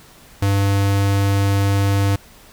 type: tone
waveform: square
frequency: 99.3 Hz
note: G2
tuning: 23 cents sharp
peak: -15 dBFS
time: 0.42-2.16 s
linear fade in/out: 5 ms
effects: pink hiss -46 dBFS RMS until 2.52 s